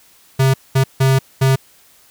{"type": "tone bursts at uneven times", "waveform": "square", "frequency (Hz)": 133.3, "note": "C3", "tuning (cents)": 33, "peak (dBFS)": -11, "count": 4, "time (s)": [[0.39, 0.54], [0.75, 0.84], [1, 1.19], [1.41, 1.56]], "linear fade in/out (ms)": 10, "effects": ["white hiss -50 dBFS RMS until 2.1 s"]}